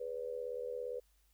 sine tone with amplitude modulation, 493.9 Hz, B4, in tune, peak -34 dBFS, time 0-1 s, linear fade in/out 10 ms, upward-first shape sine, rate 77.5 Hz, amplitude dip 85%, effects added 50 Hz sine -69 dBFS peak until 1.33 s + white hiss -75 dBFS RMS until 1.33 s

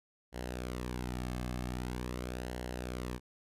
sawtooth tone with flanger, 61.74 Hz, B1, in tune, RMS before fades -39 dBFS, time 0.32-3.2 s, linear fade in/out 50 ms, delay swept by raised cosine 0.82 to 2.12 ms, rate 0.44 Hz, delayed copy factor -0.55, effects resampled to 32000 Hz

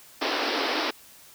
pink band-pass noise, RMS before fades -27 dBFS, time 0.21-0.91 s, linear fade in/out 10 ms, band 260 to 5500 Hz, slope 96 dB/octave, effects white hiss -51 dBFS RMS until 1.34 s

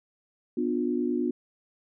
sine chord, B diminished, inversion none, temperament just, 246.9 / 296.3 / 355.6 Hz, B3 / D4 / F4, 0 / +15 / +31 cents, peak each -28 / -30 / -29 dBFS, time 0.57-1.31 s, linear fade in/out 5 ms, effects none

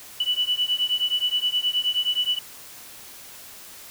sine beating tone pair, 2960 / 2969.5 Hz, F#7 / F#7, 0 / +6 cents, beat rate 9.5 Hz, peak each -24 dBFS, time 0.2-2.39 s, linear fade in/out 5 ms, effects white hiss -43 dBFS RMS until 3.9 s

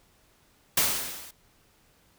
white noise with level ramp, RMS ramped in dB -21 to -47 dBFS, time 0.77-1.31 s, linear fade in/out 5 ms, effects pink hiss -63 dBFS RMS until 2.18 s

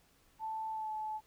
sine tone with pitch glide, 880 to 863.9 Hz, A5 to A5, 0 to -32 cents, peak -36 dBFS, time 0.39-1.21 s, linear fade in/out 50 ms, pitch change -32 cents, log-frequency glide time 0.71-0.91 s, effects pink hiss -68 dBFS RMS until 1.26 s

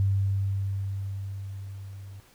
sine tone with level ramp, 98 Hz, G2, in tune, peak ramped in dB -20 to -40 dBFS, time 0-2.2 s, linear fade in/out 0 ms, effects pink hiss -58 dBFS RMS until 2.34 s

